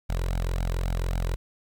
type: tone with flanger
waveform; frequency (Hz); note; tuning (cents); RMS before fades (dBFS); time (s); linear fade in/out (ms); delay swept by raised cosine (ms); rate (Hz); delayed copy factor
sawtooth; 43.65; F1; 0; -27; 0.09-1.36; 10; 1.3 to 2.09; 3.7; +0.95
effects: 10-bit